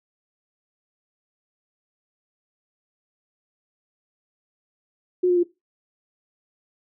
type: tone with pitch steps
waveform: sine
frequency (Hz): 362.3 / 355.9 / 349.6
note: F#4 / F4 / F4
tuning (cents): -36 / +33 / +2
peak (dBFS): -15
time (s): 5.23-5.434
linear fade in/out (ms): 10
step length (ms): 68
effects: noise-tail reverb RT60 0.2 s tail -17 dB re dry